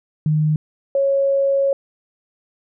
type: tone pair in turn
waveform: sine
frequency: 153.5 / 550.8 Hz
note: D#3 / C#5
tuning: -23 / -11 cents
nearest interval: octave + minor seventh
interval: 2212 cents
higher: second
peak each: -14 dBFS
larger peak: neither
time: 0.26-0.56 / 0.95-1.73 s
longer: second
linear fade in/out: 2 ms
effects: none